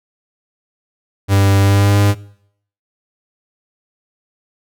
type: tone with pitch glide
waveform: 45% pulse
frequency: 98.6 to 101.49 Hz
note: G2 to G#2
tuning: +11 to -39 cents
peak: -9 dBFS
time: 1.28-2.15 s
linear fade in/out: 50 ms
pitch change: +50 cents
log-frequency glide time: 1.61-1.99 s
effects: noise-tail reverb RT60 0.7 s tail -22 dB re dry